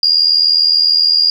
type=tone with amplitude modulation; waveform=sine; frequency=4829 Hz; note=D8; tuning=47 cents sharp; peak=-5 dBFS; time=0.03-1.3 s; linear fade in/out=2 ms; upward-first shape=sine; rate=79.9 Hz; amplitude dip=75%; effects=7-bit